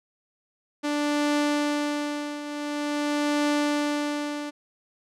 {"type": "tone with tremolo", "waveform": "sawtooth", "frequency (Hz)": 293.7, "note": "D4", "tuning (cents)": 0, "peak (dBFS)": -17, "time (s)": [0.83, 4.51], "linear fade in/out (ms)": 20, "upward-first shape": "triangle", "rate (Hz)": 0.47, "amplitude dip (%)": 75, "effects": ["low-pass 8000 Hz 12 dB/octave"]}